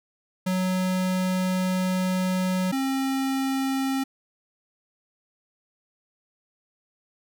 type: tone pair in turn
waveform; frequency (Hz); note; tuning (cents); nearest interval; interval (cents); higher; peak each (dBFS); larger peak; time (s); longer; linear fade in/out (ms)
square; 185 / 268; F#3 / C4; 0 / +42; tritone; 642; second; -23 / -24; first; 0.46-2.72 / 2.72-4.04; first; 10
effects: none